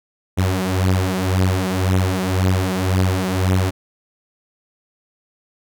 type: beating tone pair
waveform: sawtooth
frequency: 92.5 / 94.4 Hz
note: F#2 / F#2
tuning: 0 / +35 cents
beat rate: 1.9 Hz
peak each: -15 dBFS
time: 0.37-3.71 s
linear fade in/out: 20 ms
effects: none